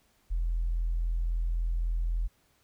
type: tone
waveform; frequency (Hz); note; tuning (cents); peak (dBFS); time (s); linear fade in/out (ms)
sine; 41.86; E1; +27; -25; 0.3-2.28; 20
effects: tanh soft clip ceiling -22 dBFS + pink hiss -68 dBFS RMS until 2.63 s